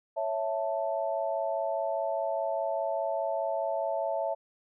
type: chord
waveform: sine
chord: A major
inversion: first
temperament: equal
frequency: 554.4 / 659.3 / 880 Hz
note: C#5 / E5 / A5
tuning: 0 / 0 / 0 cents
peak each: -33 / -30 / -35 dBFS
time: 0.16-4.35 s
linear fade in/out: 20 ms
effects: none